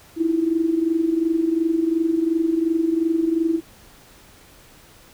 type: tone with amplitude modulation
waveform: sine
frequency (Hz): 327.9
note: E4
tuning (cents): -9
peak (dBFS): -14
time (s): 0.16-3.61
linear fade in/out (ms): 50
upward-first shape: sine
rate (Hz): 22.8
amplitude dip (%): 70
effects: pink hiss -49 dBFS RMS until 5.13 s